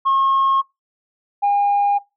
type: tone pair in turn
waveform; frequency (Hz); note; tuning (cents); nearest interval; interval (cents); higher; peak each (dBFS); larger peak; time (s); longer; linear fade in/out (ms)
sine; 1082 / 810.6; C#6 / G#5; -42 / -42; perfect fourth; 500; first; -12; neither; 0.05-0.62 / 1.42-1.99; neither; 20
effects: noise-tail reverb RT60 0.2 s tail -20 dB re dry + tanh soft clip ceiling -11 dBFS